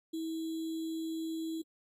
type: tone with sample-and-hold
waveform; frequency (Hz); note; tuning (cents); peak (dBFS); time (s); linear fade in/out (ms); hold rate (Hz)
sine; 323.4; E4; -33; -34; 0.13-1.62; 10; 3675
effects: AAC 48 kbps